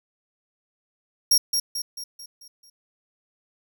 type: tone with echo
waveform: sawtooth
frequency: 5588 Hz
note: F8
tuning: in tune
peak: -12 dBFS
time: 1.31-1.38 s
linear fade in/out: 5 ms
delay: 220 ms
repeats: 6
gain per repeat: -6 dB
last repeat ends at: 2.7 s
effects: none